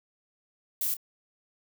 violet noise with echo, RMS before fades -29 dBFS, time 0.81-0.94 s, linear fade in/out 2 ms, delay 28 ms, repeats 1, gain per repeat -12 dB, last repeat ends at 0.968 s, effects none

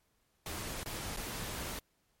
pink noise with dropouts, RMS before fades -40 dBFS, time 0.46-1.79 s, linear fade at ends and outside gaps 2 ms, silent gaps 0.833-0.859 / 1.163-1.171 s, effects pink hiss -75 dBFS RMS until 2.2 s + MP3 64 kbps

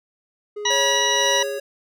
triangle tone with pitch glide, 416 to 407.9 Hz, G#4 to G#4, +3 to -31 cents, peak -26 dBFS, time 0.56-1.59 s, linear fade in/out 10 ms, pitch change -34 cents, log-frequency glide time 1.15-1.32 s
harmonic tone, 967 Hz, B5, 37 cents flat, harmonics 1 / 2 / 3 / 4 / 6, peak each -24 / -24 / -24 / -24 / -24 dBFS, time 0.65-1.43 s, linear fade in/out 5 ms
square tone with tremolo, 554.4 Hz, C#5, in tune, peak -23 dBFS, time 0.7-1.6 s, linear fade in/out 5 ms, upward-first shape sine, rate 2 Hz, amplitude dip 50%
effects none

